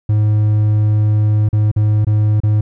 triangle tone with dropouts, 106.2 Hz, G#2, 39 cents sharp, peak -8 dBFS, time 0.09-2.61 s, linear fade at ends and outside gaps 5 ms, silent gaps 1.489-1.529 / 1.715-1.762 / 2.048-2.068 / 2.403-2.434 s, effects none

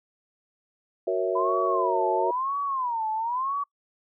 sine chord, F# dominant seventh, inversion none, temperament equal, 370 / 466.2 / 554.4 / 659.3 Hz, F#4 / A#4 / C#5 / E5, 0 / 0 / 0 / 0 cents, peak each -27 / -29 / -30 / -28 dBFS, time 1.07-2.31 s, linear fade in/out 5 ms
sine tone with vibrato, 993 Hz, B5, 9 cents sharp, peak -25 dBFS, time 1.35-3.64 s, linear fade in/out 10 ms, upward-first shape sine, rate 1 Hz, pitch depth 230 cents each way
effects noise-tail reverb RT60 0.1 s tail -25 dB re dry

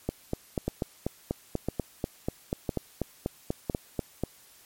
two click trains, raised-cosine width 2 ms, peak -14 / -14 dBFS, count 18 / 4, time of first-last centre 0.09-4.236 / 0.68-3.698 s, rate 4.1 / 0.994 Hz, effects white hiss -56 dBFS RMS until 4.65 s + MP3 64 kbps

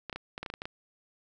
clicks, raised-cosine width 0.3 ms, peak -21 dBFS, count 10, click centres 0.097 / 0.128 / 0.16 / 0.379 / 0.43 / 0.462 / 0.501 / 0.539 / 0.619 / 0.655 s, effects none

